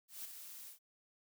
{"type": "noise with ADSR envelope", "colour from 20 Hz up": "blue", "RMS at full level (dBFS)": -44, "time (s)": [0.08, 0.79], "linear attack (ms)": 170, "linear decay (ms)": 4, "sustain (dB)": -7, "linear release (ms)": 110, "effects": []}